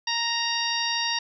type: harmonic tone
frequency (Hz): 932.3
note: A#5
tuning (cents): 0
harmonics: 1 / 2 / 3 / 4 / 5 / 6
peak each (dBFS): -31 / -31 / -31 / -31 / -31 / -31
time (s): 0.07-1.19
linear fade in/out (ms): 5
effects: none